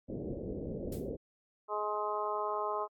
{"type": "low-pass noise", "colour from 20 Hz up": "white", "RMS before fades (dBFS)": -39, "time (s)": [0.08, 1.17], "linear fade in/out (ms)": 20, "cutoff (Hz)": 540, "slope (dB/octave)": 48}
{"type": "noise with exponential decay", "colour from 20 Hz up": "blue", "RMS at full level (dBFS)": -44, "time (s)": [0.92, 1.1], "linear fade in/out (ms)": 5, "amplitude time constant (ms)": 39}
{"type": "harmonic tone", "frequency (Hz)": 210.1, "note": "G#3", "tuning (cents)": 20, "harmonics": [2, 3, 4, 5, 6], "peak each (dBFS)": [-38, -39, -39, -36, -40], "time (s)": [1.68, 2.88], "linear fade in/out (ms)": 50}
{"effects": ["AAC 64 kbps"]}